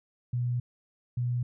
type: tone pair in turn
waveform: sine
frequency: 122.3 / 122.3 Hz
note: B2 / B2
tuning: -16 / -16 cents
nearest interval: unison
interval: 0 cents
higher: neither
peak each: -26 dBFS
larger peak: neither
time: 0.33-0.6 / 1.17-1.43 s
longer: first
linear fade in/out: 5 ms
effects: none